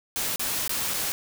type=noise with dropouts; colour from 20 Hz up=white; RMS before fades=-28 dBFS; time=0.16-1.12 s; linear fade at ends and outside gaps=0 ms; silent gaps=0.36-0.395 / 0.678-0.694 / 0.937-0.941 s; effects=none